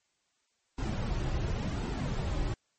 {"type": "noise with flanger", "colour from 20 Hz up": "brown", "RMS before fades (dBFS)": -32, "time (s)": [0.78, 2.54], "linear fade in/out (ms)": 5, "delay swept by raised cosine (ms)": [1.7, 4.4], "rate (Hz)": 0.93, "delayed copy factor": -0.55, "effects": ["white hiss -75 dBFS RMS until 2.78 s", "MP3 32 kbps"]}